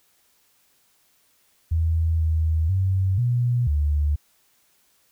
sine tone with pitch steps, 81.5 / 79.9 / 94.9 / 121.6 / 73.7 Hz, E2 / D#2 / F#2 / B2 / D2, -19 / +47 / +44 / -26 / +7 cents, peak -18 dBFS, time 1.71-4.16 s, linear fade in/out 10 ms, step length 490 ms, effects white hiss -63 dBFS RMS until 5.11 s

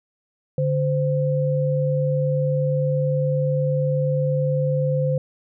sine tone pair together, 145.19 / 517 Hz, D3 / C5, -19 / -21 cents, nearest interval octave + minor seventh, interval 2198 cents, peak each -20 / -22 dBFS, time 0.58-5.18 s, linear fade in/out 2 ms, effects none

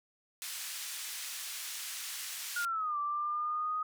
white band-pass noise, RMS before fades -41 dBFS, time 0.42-2.65 s, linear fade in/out 0 ms, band 1600 to 11000 Hz, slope 12 dB/octave
sine linear two-way sweep, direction down then up, 1448 to 1166 to 1252 Hz, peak -31 dBFS, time 2.56-3.83 s, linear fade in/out 5 ms, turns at 2.98 s
effects none

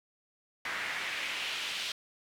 pink noise with band-pass filter sweep, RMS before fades -36 dBFS, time 0.65-1.92 s, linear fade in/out 2 ms, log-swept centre 1800 to 3400 Hz, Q 2, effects none

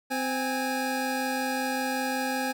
25% pulse tone pair together, 259.1 / 822.6 Hz, C4 / G#5, -17 / -17 cents, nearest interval octave + minor sixth, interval 2000 cents, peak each -26 dBFS, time 0.1-2.53 s, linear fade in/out 20 ms, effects none

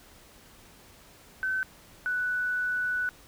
sine tone pair in turn, 1527 / 1484.4 Hz, G6 / F#6, -46 / +5 cents, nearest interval unison, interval 49 cents, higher first, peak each -26 dBFS, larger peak neither, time 1.43-1.63 / 2.06-3.09 s, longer second, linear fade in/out 0 ms, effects pink hiss -54 dBFS RMS until 3.27 s

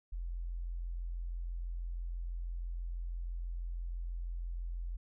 sine tone, 43.06 Hz, F1, 24 cents flat, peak -36 dBFS, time 0.12-4.97 s, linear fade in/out 10 ms, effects none

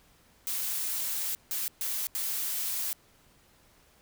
blue noise bursts at uneven times, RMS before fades -32 dBFS, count 4, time 0.47-1.35 / 1.51-1.68 / 1.81-2.07 / 2.15-2.93 s, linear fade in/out 0 ms, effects pink hiss -62 dBFS RMS until 4.01 s

